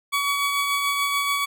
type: tone with tremolo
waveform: 20% pulse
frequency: 1132 Hz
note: C#6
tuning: 36 cents sharp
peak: -15 dBFS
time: 0.12-1.46 s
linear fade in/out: 20 ms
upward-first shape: triangle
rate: 6.9 Hz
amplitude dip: 35%
effects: none